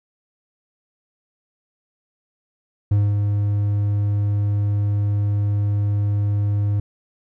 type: tone with ADSR envelope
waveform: triangle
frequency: 102.5 Hz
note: G#2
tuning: 22 cents flat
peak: -11 dBFS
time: 2.91-6.8 s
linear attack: 7 ms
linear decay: 220 ms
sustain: -4 dB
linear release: 4 ms
effects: none